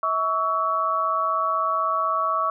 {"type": "tone cluster", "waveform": "sine", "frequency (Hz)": [644, 1126, 1310], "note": ["E5", "C#6", "E6"], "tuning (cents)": [-41, 27, -11], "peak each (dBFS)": [-29, -22, -26], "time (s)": [0.03, 2.5], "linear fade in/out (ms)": 2, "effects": []}